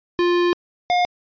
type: tone pair in turn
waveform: square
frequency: 350.5 / 713.7 Hz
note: F4 / F5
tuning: +6 / +37 cents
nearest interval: octave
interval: 1231 cents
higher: second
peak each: -16 dBFS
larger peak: neither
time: 0.19-0.53 / 0.9-1.05 s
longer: first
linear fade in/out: 0 ms
effects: resampled to 11025 Hz